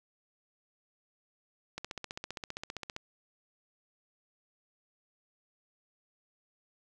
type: click train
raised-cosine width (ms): 0.2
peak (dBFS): -21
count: 19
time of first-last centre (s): 1.78-2.964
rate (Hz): 15.2
effects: none